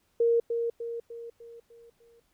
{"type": "tone with echo", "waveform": "sine", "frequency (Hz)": 466.2, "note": "A#4", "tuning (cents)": 0, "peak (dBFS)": -20, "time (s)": [0.2, 0.4], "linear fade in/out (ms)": 5, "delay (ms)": 300, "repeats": 6, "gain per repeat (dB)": -6, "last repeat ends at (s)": 2.2, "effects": ["pink hiss -71 dBFS RMS until 2.33 s"]}